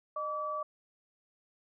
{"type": "tone pair together", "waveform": "sine", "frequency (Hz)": [612, 1151.3], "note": ["D#5", "D6"], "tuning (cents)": [-29, -35], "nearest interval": "major seventh", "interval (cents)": 1094, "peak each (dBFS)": [-38, -34], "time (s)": [0.16, 0.63], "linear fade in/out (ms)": 5, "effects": []}